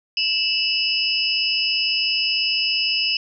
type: tone cluster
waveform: sine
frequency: 2643 / 2925 / 5000 / 5240 Hz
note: E7 / F#7 / D#8 / E8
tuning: +4 / -21 / +8 / -11 cents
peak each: -24 dBFS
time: 0.17-3.17 s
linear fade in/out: 2 ms
effects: none